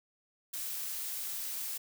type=noise; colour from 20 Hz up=blue; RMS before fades=-38 dBFS; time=0.53-1.78 s; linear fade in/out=10 ms; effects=none